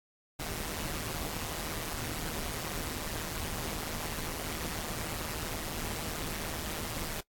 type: noise with amplitude modulation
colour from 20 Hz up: pink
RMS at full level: -34 dBFS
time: 0.39-7.21 s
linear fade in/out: 10 ms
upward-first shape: sine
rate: 156 Hz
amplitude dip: 75%
effects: noise-tail reverb RT60 0.1 s tail -21 dB re dry + AAC 64 kbps